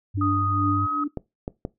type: tone with vibrato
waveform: sine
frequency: 98 Hz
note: G2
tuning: in tune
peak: -24 dBFS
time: 0.14-0.87 s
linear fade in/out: 20 ms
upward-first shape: sine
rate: 12 Hz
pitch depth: 17 cents each way
type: tone with tremolo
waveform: sine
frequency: 292.6 Hz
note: D4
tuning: 6 cents flat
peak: -21 dBFS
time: 0.17-1.08 s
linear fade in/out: 10 ms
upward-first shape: triangle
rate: 2.4 Hz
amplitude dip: 90%
type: tone with pitch glide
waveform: sine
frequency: 1244.5 to 1269.2 Hz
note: D#6 to D#6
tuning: 0 to +34 cents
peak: -23 dBFS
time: 0.21-1.04 s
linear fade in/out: 5 ms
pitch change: +34 cents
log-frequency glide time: 0.71-0.87 s
type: clicks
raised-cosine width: 2 ms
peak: -15 dBFS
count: 3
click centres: 1.173 / 1.479 / 1.651 s
effects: noise-tail reverb RT60 0.2 s tail -21 dB re dry